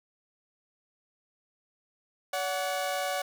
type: tone pair together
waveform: sawtooth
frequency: 570.8 / 740 Hz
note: D5 / F#5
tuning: -49 / 0 cents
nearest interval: major third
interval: 449 cents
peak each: -28 dBFS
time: 2.33-3.22 s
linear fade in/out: 5 ms
effects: none